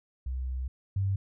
sine tone pair in turn, 64 / 97.48 Hz, C2 / G2, -38 / -9 cents, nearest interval perfect fifth, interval 729 cents, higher second, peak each -30 / -25 dBFS, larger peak second, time 0.26-0.68 / 0.96-1.16 s, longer first, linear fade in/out 5 ms, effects none

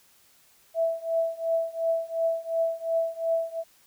sine tone with tremolo, 659.3 Hz, E5, in tune, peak -20 dBFS, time 0.74-3.64 s, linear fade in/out 50 ms, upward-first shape triangle, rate 2.8 Hz, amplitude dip 95%, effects white hiss -60 dBFS RMS until 3.86 s

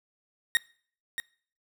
30% pulse tone with echo, 1864.7 Hz, A#6, in tune, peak -17 dBFS, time 0.55-0.57 s, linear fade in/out 0 ms, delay 630 ms, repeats 1, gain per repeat -10 dB, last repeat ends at 1.2 s, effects noise-tail reverb RT60 0.5 s tail -24 dB re dry

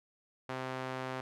sawtooth tone with band-pass filter, 130 Hz, C3, 11 cents flat, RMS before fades -39 dBFS, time 0.49-1.21 s, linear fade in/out 5 ms, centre 1100 Hz, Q 0.62, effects none

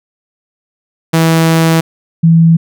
sawtooth / sine tone pair in turn, 163.1 / 164.9 Hz, E3 / E3, -18 / +1 cents, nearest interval unison, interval 19 cents, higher second, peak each -3 dBFS, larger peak neither, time 1.13-1.81 / 2.23-2.57 s, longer first, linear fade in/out 10 ms, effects none

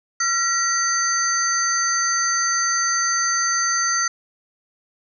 sine tone cluster, 1366 / 1913 / 4624 / 6170 Hz, F6 / A#6 / D8 / G8, -39 / +44 / -28 / -28 cents, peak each -23 / -25 / -28 / -21 dBFS, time 0.2-4.08 s, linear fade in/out 5 ms, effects none

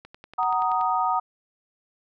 click train, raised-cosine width 0.3 ms, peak -27 dBFS, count 9, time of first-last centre 0.05-0.812 s, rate 10.5 Hz
sine chord, D# minor, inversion first, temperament just, 746.7 / 933.4 / 1244.5 Hz, F#5 / A#5 / D#6, +16 / +2 / 0 cents, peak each -25 dBFS, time 0.38-1.2 s, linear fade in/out 10 ms
effects none

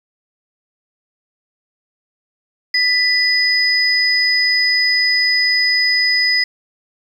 sine tone pair together, 1985 / 5002 Hz, B6 / D#8, +8 / +8 cents, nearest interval octave + major third, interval 1600 cents, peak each -15 dBFS, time 2.74-6.44 s, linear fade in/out 5 ms, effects 7-bit

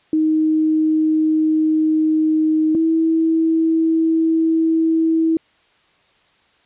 sine tone pair in turn, 312.9 / 324.1 Hz, D#4 / E4, +10 / -29 cents, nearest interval minor second, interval 61 cents, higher second, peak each -13 dBFS, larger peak neither, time 0.13-2.75 / 2.75-5.37 s, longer neither, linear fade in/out 2 ms, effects white hiss -57 dBFS RMS until 6.65 s + resampled to 8000 Hz

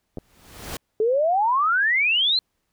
pink noise with exponential growth, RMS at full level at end -29 dBFS, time 0.17-0.77 s, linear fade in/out 5 ms, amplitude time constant 130 ms
clicks, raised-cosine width 2 ms, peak -20 dBFS, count 2, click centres 0.173 / 0.184 s
sine exponential sweep, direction up, 420.9 to 4215 Hz, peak -17 dBFS, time 1-2.39 s, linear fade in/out 2 ms
effects pink hiss -74 dBFS RMS until 2.72 s

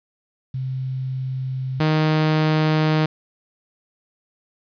sine / sawtooth tone pair in turn, 130.81 / 155.56 Hz, C3 / D#3, 0 / 0 cents, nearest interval minor third, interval 300 cents, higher second, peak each -23 / -12 dBFS, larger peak second, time 0.54-1.8 / 1.8-3.06 s, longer neither, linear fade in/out 5 ms, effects resampled to 11025 Hz + 9-bit

